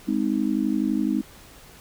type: chord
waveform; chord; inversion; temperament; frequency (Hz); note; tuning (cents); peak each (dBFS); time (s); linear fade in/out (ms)
sine; Ab major; none; just; 207.7 / 259.6 / 311.5; Ab3 / C4 / Eb4; 0 / -13 / +2; -25; 0.07-1.22; 20
effects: pink hiss -48 dBFS RMS until 1.8 s